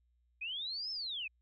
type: linear two-way sweep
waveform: sine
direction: up then down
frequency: 2426 to 5330 to 2426 Hz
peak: -37 dBFS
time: 0.41-1.28 s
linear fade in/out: 10 ms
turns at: 0.91 s
effects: added 60 Hz sine -70 dBFS peak until 1.41 s